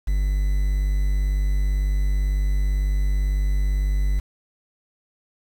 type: tone with quantisation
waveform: triangle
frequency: 49 Hz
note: G1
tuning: in tune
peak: -16 dBFS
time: 0.07-4.2 s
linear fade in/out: 10 ms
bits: 7
effects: none